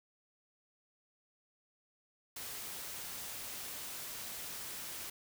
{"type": "noise", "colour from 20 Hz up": "white", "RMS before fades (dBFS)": -44, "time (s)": [2.36, 5.1], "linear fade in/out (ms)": 5, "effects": []}